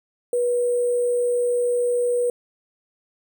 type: tone with sample-and-hold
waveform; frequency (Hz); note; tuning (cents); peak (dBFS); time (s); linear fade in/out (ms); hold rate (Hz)
sine; 486.5; B4; -26; -18; 0.33-2.3; 2; 8820
effects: none